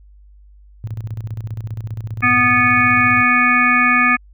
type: tone with tremolo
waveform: sine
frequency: 110 Hz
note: A2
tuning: in tune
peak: -21 dBFS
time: 0.84-3.23 s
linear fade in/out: 0 ms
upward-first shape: square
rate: 15 Hz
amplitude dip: 70%
type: harmonic tone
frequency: 246.2 Hz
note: B3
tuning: 5 cents flat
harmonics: 1 / 3 / 5 / 7 / 9 / 10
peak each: -20 / -27 / -16 / -17 / -16 / -19 dBFS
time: 2.22-4.17 s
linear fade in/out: 20 ms
effects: added 50 Hz sine -42 dBFS peak until 4.33 s